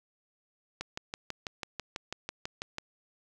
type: click train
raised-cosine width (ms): 0.2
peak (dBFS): -18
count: 13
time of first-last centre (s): 0.81-2.784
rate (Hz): 6.08
effects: none